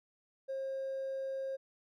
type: tone with hard clipping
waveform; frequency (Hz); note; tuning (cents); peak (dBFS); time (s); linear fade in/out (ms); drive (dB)
triangle; 536; C5; +42; -35; 0.48-1.57; 20; 2
effects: none